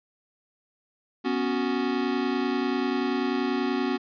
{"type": "chord", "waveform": "square", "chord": "B suspended second", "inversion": "none", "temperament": "equal", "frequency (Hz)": [246.9, 277.2, 370], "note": ["B3", "C#4", "F#4"], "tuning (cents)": [0, 0, 0], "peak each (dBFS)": [-29, -29, -30], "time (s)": [1.24, 3.98], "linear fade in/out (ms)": 20, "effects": ["resampled to 11025 Hz"]}